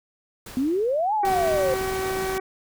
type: noise with exponential decay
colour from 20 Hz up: pink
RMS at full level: -38 dBFS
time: 0.46-1.48 s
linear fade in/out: 5 ms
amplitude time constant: 220 ms
type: exponential two-way sweep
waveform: sine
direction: up then down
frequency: 246.9 to 881 to 515 Hz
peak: -20 dBFS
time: 0.57-1.74 s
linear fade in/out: 0 ms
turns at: 1.14 s
type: harmonic tone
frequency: 380 Hz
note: F#4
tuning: 46 cents sharp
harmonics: 1 / 2 / 3 / 4 / 5 / 6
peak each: -26 / -32 / -36 / -38 / -40 / -42 dBFS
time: 1.23-2.4 s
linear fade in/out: 5 ms
type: noise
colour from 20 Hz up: pink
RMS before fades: -33 dBFS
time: 1.25-2.38 s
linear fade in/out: 0 ms
effects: none